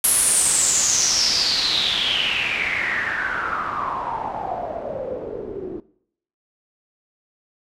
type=noise with low-pass filter sweep; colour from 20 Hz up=white; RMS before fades=-22 dBFS; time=0.04-5.8 s; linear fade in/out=2 ms; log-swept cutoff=11000 to 340 Hz; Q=7.9; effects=noise-tail reverb RT60 0.7 s tail -20 dB re dry